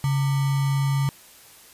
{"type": "tone with sample-and-hold", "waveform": "sine", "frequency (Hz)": 138.3, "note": "C#3", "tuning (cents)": -4, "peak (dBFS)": -19, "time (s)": [0.04, 1.09], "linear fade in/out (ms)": 0, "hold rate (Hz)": 1050, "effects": ["white hiss -49 dBFS RMS until 1.73 s", "resampled to 32000 Hz"]}